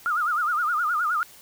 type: tone with vibrato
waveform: sine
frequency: 1318.5 Hz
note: E6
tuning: in tune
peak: -21 dBFS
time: 0.06-1.23 s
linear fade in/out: 0 ms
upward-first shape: sine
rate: 9.6 Hz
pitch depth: 170 cents each way
effects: white hiss -49 dBFS RMS until 1.41 s